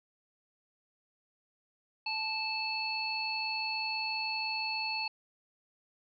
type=harmonic tone; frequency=877 Hz; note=A5; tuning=6 cents flat; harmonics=1 / 3 / 5; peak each=-38 / -35 / -36 dBFS; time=2.06-5.08 s; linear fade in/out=5 ms; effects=none